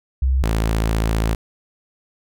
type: tone pair in turn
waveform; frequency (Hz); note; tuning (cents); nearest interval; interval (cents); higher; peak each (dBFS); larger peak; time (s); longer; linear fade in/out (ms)
sine / sawtooth; 65.41 / 55; C2 / A1; 0 / 0; minor third; 300; first; -14 / -13; second; 0.22-0.43 / 0.43-1.35; second; 5
effects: none